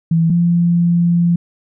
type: tone pair in turn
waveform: sine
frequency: 164.81 / 172 Hz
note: E3 / F3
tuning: 0 / -26 cents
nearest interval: minor second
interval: 74 cents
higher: second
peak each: -10 dBFS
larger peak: neither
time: 0.11-0.3 / 0.3-1.36 s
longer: second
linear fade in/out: 5 ms
effects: none